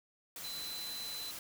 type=tone in noise; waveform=sine; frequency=4032 Hz; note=B7; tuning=35 cents sharp; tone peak=-41 dBFS; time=0.44-1.31 s; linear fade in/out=2 ms; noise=white; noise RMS=-45 dBFS; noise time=0.36-1.39 s; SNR=+1 dB; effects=none